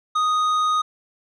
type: tone with tanh clipping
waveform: sine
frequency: 1244 Hz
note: D#6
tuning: 1 cent flat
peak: -19 dBFS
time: 0.15-0.82 s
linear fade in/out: 10 ms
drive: 9 dB
effects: none